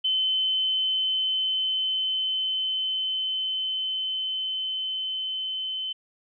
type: tone with level ramp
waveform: sine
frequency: 3058 Hz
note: G7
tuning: 44 cents flat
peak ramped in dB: -21 to -28 dBFS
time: 0.04-5.93 s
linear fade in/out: 10 ms
effects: none